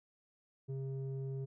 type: tone with low-pass filter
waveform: square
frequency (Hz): 134.5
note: C3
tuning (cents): +48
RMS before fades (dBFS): -40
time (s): 0.68-1.46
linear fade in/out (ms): 20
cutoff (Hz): 310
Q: 8.8
effects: none